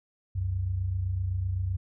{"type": "tone pair together", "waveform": "sine", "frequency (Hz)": [66, 93.85], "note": ["C2", "F#2"], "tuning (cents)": [16, 25], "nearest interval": "tritone", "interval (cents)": 609, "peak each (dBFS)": [-34, -27], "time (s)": [0.35, 1.77], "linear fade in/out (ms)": 10, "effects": []}